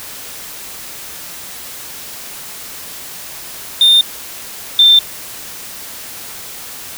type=tone pair in turn; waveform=triangle / sine; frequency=3624 / 3576 Hz; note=A#7 / A7; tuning=-50 / +27 cents; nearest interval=unison; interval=23 cents; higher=first; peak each=-4 dBFS; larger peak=neither; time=3.81-4.01 / 4.79-4.99 s; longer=neither; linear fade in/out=2 ms; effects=white hiss -30 dBFS RMS until 6.97 s